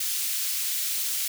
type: high-pass noise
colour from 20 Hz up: white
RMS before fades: -28 dBFS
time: 0-1.28 s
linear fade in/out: 5 ms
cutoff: 2700 Hz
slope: 12 dB/octave
effects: none